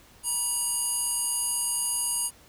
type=tone with band-pass filter; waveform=square; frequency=958 Hz; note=A#5; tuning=47 cents sharp; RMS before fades=-28 dBFS; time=0.23-2.31 s; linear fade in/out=50 ms; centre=9900 Hz; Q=8.3; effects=pink hiss -55 dBFS RMS until 2.48 s